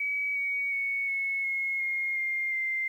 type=tone with pitch steps; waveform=sine; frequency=2275 / 2248 / 2220 / 2194 / 2167 / 2141 / 2115 / 2090 Hz; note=C#7 / C#7 / C#7 / C#7 / C#7 / C7 / C7 / C7; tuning=+44 / +24 / +2 / -18 / -40 / +39 / +18 / -2 cents; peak=-27 dBFS; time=0-2.88 s; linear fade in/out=5 ms; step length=360 ms; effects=10-bit